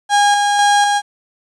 35% pulse tone with tremolo, 817 Hz, G#5, 29 cents flat, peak -8 dBFS, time 0.09-1.02 s, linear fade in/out 50 ms, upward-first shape square, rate 2 Hz, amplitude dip 30%, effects resampled to 22050 Hz + 8-bit

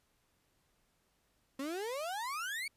35% pulse exponential sweep, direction up, 261.6 to 2300 Hz, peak -35 dBFS, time 1.59-2.68 s, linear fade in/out 5 ms, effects pink hiss -75 dBFS RMS until 2.76 s + resampled to 32000 Hz

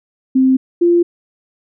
sine tone pair in turn, 261.6 / 345.6 Hz, C4 / F4, 0 / -18 cents, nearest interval perfect fourth, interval 482 cents, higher second, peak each -8 dBFS, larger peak neither, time 0.35-0.57 / 0.81-1.03 s, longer neither, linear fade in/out 10 ms, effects none

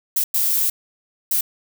violet noise bursts at uneven times, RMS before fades -19 dBFS, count 3, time 0.16-0.24 / 0.34-0.7 / 1.31-1.41 s, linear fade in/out 5 ms, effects none

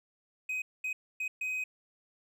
triangle tone bursts at uneven times, 2517 Hz, D#7, 19 cents sharp, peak -30 dBFS, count 4, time 0.49-0.62 / 0.84-0.93 / 1.2-1.28 / 1.41-1.64 s, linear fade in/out 5 ms, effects none

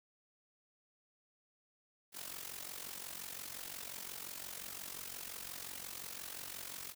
white noise with amplitude modulation, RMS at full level -43 dBFS, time 2.12-6.95 s, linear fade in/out 50 ms, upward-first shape sine, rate 45.7 Hz, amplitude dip 75%, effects none

